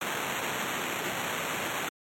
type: noise with sample-and-hold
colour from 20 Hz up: white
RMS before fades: -32 dBFS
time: 0.01-1.89 s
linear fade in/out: 5 ms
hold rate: 4900 Hz
effects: high-pass 150 Hz 12 dB/octave + MP3 64 kbps